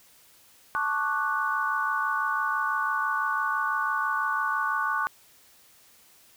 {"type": "chord", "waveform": "sine", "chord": "D major seventh", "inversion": "second", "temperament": "equal", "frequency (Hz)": [880, 1108.7, 1174.7, 1480], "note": ["A5", "C#6", "D6", "F#6"], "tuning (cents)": [0, 0, 0, 0], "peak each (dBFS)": [-33, -29, -31, -28], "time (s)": [0.75, 5.07], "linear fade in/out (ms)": 0, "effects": ["white hiss -57 dBFS RMS until 6.36 s"]}